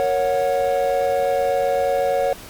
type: chord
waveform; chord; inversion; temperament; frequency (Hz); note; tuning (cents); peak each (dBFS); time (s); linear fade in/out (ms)
triangle; F# major; first; equal with one note detuned; 466.2 / 554.4 / 732.3; A#4 / C#5 / F#5; 0 / 0 / -18; -22 / -17 / -20; 0-2.33; 0
effects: pink hiss -39 dBFS RMS until 2.49 s + MP3 96 kbps